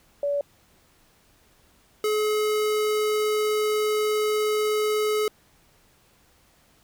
sine / square tone pair in turn, 572 / 425.9 Hz, D5 / G#4, -46 / +44 cents, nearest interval perfect fourth, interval 510 cents, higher first, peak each -22 dBFS, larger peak neither, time 0.23-0.41 / 2.04-5.28 s, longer second, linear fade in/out 2 ms, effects pink hiss -60 dBFS RMS until 6.83 s

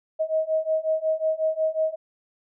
sine beating tone pair, 630 / 635.5 Hz, D#5 / D#5, +21 / +36 cents, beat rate 5.5 Hz, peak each -25 / -24 dBFS, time 0.19-1.96 s, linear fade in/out 20 ms, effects none

